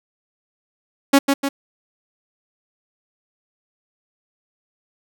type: tone with echo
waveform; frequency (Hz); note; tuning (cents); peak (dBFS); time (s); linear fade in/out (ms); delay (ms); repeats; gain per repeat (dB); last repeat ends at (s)
sawtooth; 277.2; C#4; 0; -5; 1.13-1.19; 10; 150; 2; -5; 1.49
effects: none